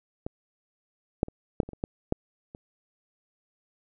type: clicks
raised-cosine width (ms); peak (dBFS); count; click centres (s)
2; -19 / -8 / -27 / -7 / -29 / -26 / -28 / -15 / -10 / -28; 10; 0.265 / 1.231 / 1.284 / 1.602 / 1.632 / 1.69 / 1.733 / 1.839 / 2.124 / 2.549
effects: none